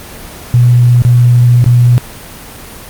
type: tone with dropouts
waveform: sine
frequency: 121.7 Hz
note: B2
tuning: 25 cents flat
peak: -3 dBFS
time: 0.54-1.98 s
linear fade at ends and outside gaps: 0 ms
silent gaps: 1.021-1.05 / 1.642-1.662 s
effects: pink hiss -29 dBFS RMS until 2.89 s + Opus 24 kbps